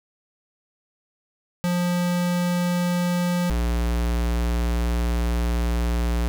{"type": "tone pair in turn", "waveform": "square", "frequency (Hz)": [176.6, 58.93], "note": ["F3", "A#1"], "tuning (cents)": [20, 19], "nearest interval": "octave + perfect fifth", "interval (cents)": 1901, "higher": "first", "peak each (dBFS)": -21, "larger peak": "neither", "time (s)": [[1.64, 3.5], [3.5, 6.28]], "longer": "second", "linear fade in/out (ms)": 0, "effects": []}